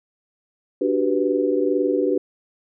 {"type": "chord", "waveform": "sine", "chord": "G major seventh", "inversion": "second", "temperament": "equal", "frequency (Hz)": [293.7, 370, 392, 493.9], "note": ["D4", "F#4", "G4", "B4"], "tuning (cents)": [0, 0, 0, 0], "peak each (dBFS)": -23, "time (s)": [0.81, 2.18], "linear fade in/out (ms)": 5, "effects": []}